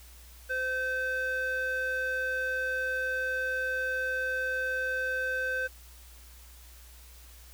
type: tone with band-pass filter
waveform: square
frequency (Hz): 515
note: C5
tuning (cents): -28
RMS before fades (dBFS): -31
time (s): 0.49-5.68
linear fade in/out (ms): 20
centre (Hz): 1300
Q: 7.4
effects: added 60 Hz sine -50 dBFS peak until 7.53 s + white hiss -55 dBFS RMS until 7.53 s